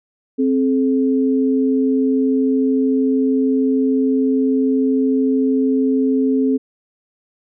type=tone pair together; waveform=sine; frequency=263.2 / 430 Hz; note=C4 / A4; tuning=+10 / -40 cents; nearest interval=minor sixth; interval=850 cents; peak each=-14 / -20 dBFS; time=0.38-6.58 s; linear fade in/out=20 ms; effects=none